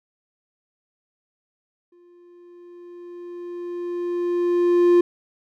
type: tone with exponential growth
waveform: triangle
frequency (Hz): 350.2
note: F4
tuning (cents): +5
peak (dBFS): -9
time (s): 1.92-5.01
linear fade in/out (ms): 5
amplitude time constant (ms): 670
effects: none